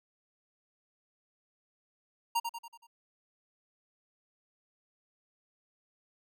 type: tone with echo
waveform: square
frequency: 932.3 Hz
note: A#5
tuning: in tune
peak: -27 dBFS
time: 2.35-2.4 s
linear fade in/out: 10 ms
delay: 94 ms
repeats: 5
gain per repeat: -6 dB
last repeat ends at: 2.87 s
effects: none